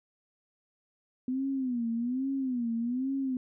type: tone with vibrato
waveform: sine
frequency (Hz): 250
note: B3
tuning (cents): +21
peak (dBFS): -28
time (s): 1.28-3.37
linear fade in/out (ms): 2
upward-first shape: sine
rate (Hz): 1.2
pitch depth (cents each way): 150
effects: none